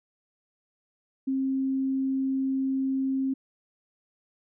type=tone; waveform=sine; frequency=266.8 Hz; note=C4; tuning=34 cents sharp; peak=-24 dBFS; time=1.27-3.34 s; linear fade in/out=10 ms; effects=none